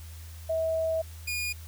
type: tone pair in turn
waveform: sine / sawtooth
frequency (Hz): 646 / 2443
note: E5 / D#7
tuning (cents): -35 / -32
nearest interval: octave + major seventh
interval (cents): 2303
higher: second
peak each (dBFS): -25 / -26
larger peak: first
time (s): 0.49-1.02 / 1.27-1.53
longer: first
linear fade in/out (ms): 10
effects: added 81 Hz sine -41 dBFS peak until 1.67 s + white hiss -52 dBFS RMS until 1.67 s